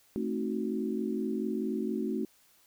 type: chord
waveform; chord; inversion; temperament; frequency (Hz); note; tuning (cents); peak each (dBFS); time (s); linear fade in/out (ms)
sine; A diminished seventh; none; equal with one note detuned; 220 / 264.4 / 311.1 / 370; A3 / C4 / Eb4 / Gb4; 0 / +18 / 0 / 0; -33 / -36 / -37 / -35; 0.16-2.25; 0
effects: white hiss -64 dBFS RMS until 2.66 s